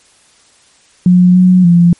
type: tone with pitch steps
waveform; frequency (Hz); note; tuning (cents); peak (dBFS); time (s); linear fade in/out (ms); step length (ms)
sine; 180 / 182.8 / 172.5; F#3 / F#3 / F3; -47 / -21 / -21; -3; 1.06-1.93; 2; 290
effects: white hiss -48 dBFS RMS until 1.99 s + MP3 48 kbps